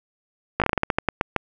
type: slowing click train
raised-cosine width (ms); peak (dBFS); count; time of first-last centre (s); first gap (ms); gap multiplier
0.5; -4; 13; 0.6-1.363; 17; 1.22
effects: none